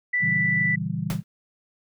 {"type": "tone", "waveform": "sine", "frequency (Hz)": 1975.5, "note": "B6", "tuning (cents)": 0, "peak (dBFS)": -20, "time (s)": [0.13, 0.76], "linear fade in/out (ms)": 10}
{"type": "chord", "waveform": "sine", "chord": "A# diminished seventh", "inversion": "none", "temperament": "equal with one note detuned", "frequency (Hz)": [116.54, 140.69, 164.81, 196], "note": ["A#2", "C#3", "E3", "G3"], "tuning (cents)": [0, 26, 0, 0], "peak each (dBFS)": [-33, -32, -28, -31], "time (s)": [0.2, 1.23], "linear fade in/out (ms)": 50}
{"type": "noise with exponential decay", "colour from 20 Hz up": "pink", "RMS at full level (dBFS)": -29, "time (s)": [1.1, 1.24], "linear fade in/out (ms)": 1, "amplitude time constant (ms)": 30}
{"effects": []}